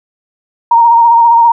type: tone with vibrato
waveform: sine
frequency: 932.3 Hz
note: A#5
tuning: in tune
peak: -3 dBFS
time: 0.71-1.52 s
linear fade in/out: 5 ms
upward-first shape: sine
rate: 15 Hz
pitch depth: 30 cents each way
effects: none